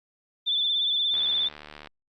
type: tone with vibrato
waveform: sine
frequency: 3520 Hz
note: A7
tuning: in tune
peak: -22 dBFS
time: 0.46-1.49 s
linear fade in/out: 20 ms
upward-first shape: sine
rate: 17 Hz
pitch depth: 40 cents each way
type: click train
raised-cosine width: 0.3 ms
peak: -25 dBFS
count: 56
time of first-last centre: 1.14-1.872 s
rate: 75.1 Hz
effects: Opus 24 kbps